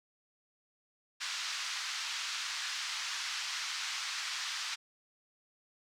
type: band-pass noise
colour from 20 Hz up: white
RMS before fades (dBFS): -38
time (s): 1.2-4.76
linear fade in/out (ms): 20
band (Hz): 1100 to 5800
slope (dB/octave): 24
effects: none